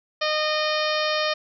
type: harmonic tone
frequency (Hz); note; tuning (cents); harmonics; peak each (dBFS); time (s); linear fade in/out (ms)
613; D#5; -26; 1 / 2 / 3 / 4 / 5 / 6 / 7 / 8 / 9; -25 / -28 / -30 / -31 / -32 / -33 / -33 / -34 / -35; 0.21-1.34; 10
effects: none